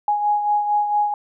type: beating tone pair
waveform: sine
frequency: 830.6 / 835 Hz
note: G#5 / G#5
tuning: 0 / +9 cents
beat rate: 4.4 Hz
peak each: -17 / -26 dBFS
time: 0.08-1.14 s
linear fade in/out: 2 ms
effects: none